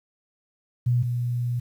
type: tone pair in turn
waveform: sine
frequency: 122 / 121.46 Hz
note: B2 / B2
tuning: -21 / -28 cents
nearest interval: unison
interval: 7 cents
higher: first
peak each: -18 / -23 dBFS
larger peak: first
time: 0.86-1.03 / 1.03-1.6 s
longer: second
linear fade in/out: 10 ms
effects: 9-bit